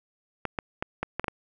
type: clicks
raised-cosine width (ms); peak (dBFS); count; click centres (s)
0.5; -13; 7; 0.453 / 0.588 / 0.825 / 1.03 / 1.196 / 1.243 / 1.282
effects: none